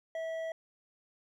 sine tone with hard clipping, 650 Hz, E5, 24 cents flat, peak -36 dBFS, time 0.15-0.52 s, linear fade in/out 2 ms, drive 7 dB, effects none

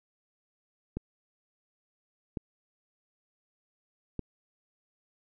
clicks, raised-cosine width 3 ms, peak -20 dBFS, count 3, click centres 0.97 / 2.372 / 4.193 s, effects none

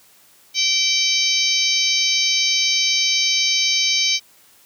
harmonic tone, 772 Hz, G5, 27 cents flat, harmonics 3 / 4 / 5 / 6 / 7 / 8, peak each -23 / -23 / -23 / -23 / -23 / -23 dBFS, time 0.54-4.2 s, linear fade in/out 50 ms, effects white hiss -52 dBFS RMS until 4.65 s + high-pass 80 Hz 12 dB/octave

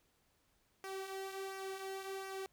sawtooth tone with flanger, 385.7 Hz, G4, 28 cents flat, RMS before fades -44 dBFS, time 0.84-2.46 s, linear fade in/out 0 ms, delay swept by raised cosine 0.25 to 3.45 ms, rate 1.4 Hz, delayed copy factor -0.5, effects pink hiss -75 dBFS RMS until 2.52 s

